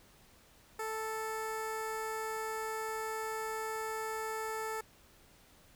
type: tone with notch filter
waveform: 15% pulse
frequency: 440 Hz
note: A4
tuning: in tune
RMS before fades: -38 dBFS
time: 0.79-4.81 s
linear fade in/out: 5 ms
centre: 4000 Hz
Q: 1.8
effects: pink hiss -62 dBFS RMS until 5.75 s